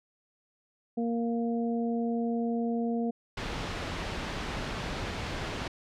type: harmonic tone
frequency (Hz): 232.9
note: A#3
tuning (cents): -1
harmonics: 1 / 2 / 3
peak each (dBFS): -28 / -34 / -38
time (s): 0.97-3.11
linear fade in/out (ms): 10
type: noise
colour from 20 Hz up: pink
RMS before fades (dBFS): -34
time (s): 3.37-5.68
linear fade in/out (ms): 5
effects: low-pass 4000 Hz 12 dB/octave